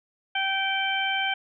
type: harmonic tone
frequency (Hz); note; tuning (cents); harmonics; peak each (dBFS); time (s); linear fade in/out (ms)
777; G5; -16; 1 / 2 / 3 / 4; -29 / -29 / -29 / -29; 0.35-1.34; 5
effects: none